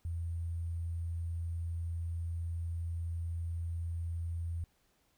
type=tone with sample-and-hold; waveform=sine; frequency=84.1 Hz; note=E2; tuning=35 cents sharp; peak=-34 dBFS; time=0.05-4.64 s; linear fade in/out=0 ms; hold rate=8820 Hz; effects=pink hiss -73 dBFS RMS until 5.17 s